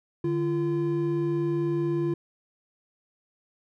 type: tone pair together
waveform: triangle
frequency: 148.95 / 342.2 Hz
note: D3 / F4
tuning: +25 / -35 cents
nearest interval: octave + major second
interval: 1440 cents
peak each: -27 / -23 dBFS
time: 0.24-2.14 s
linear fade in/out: 5 ms
effects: none